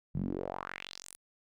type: tone with band-pass filter sweep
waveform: sawtooth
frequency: 46.06 Hz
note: F#1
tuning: 7 cents flat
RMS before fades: -39 dBFS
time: 0.14-1.17 s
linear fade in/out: 20 ms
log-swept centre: 140 to 12000 Hz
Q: 3.5
effects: none